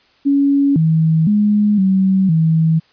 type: tone with pitch steps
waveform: sine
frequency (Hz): 280.2 / 160.3 / 208.3 / 190.7 / 161.1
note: C#4 / E3 / G#3 / G3 / E3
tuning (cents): +19 / -48 / +5 / -47 / -39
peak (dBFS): -10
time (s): 0.25-2.8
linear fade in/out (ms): 20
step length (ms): 510
effects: white hiss -54 dBFS RMS until 2.92 s + resampled to 11025 Hz